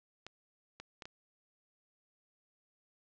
clicks, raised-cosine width 0.2 ms, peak -28 dBFS, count 4, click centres 0.266 / 0.8 / 1.022 / 1.055 s, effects low-pass 6000 Hz 12 dB/octave

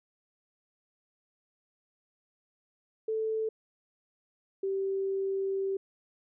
sine tone pair in turn, 440 / 388.3 Hz, A4 / G4, 0 / -16 cents, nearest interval major second, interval 216 cents, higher first, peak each -28 dBFS, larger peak neither, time 3.08-3.49 / 4.63-5.77 s, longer second, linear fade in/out 5 ms, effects none

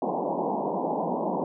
white band-pass noise, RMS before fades -28 dBFS, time 0.02-1.44 s, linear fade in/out 2 ms, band 160 to 970 Hz, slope 96 dB/octave, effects none

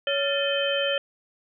sine tone cluster, 560 / 1384 / 1769 / 2533 / 3100 Hz, C#5 / F6 / A6 / D#7 / G7, +18 / -16 / +9 / +30 / -20 cents, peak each -25 / -34 / -32 / -33 / -27 dBFS, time 0.07-0.98 s, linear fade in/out 2 ms, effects none

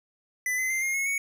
square tone with pitch steps, 2000 / 2043 / 2087 / 2132 / 2178 / 2226 Hz, B6 / C7 / C7 / C7 / C#7 / C#7, +21 / -42 / -5 / +32 / -31 / +7 cents, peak -26 dBFS, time 0.46-1.18 s, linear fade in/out 2 ms, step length 120 ms, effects none

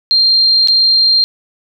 sine tone with dropouts, 4186 Hz, C8, in tune, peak -7 dBFS, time 0.11-1.24 s, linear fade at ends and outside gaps 0 ms, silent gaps 0.674-0.684 s, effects none

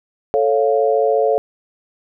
sine chord, A augmented, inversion none, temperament equal, 440 / 554.4 / 698.5 Hz, A4 / C#5 / E#5, 0 / 0 / 0 cents, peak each -16 / -17 / -19 dBFS, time 0.34-1.38 s, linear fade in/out 0 ms, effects none

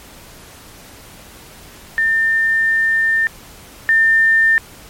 sine tone pair in turn, 1800 / 1800 Hz, A6 / A6, +39 / +39 cents, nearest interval unison, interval 0 cents, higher neither, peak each -12 / -9 dBFS, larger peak second, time 1.98-3.27 / 3.89-4.58 s, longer first, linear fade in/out 0 ms, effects pink hiss -40 dBFS RMS until 4.89 s + MP3 64 kbps

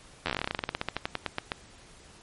slowing click train, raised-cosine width 0.3 ms, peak -12 dBFS, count 26, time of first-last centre 0.26-1.519 s, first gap 11 ms, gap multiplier 1.11, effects pink hiss -53 dBFS RMS until 2.22 s + MP3 48 kbps

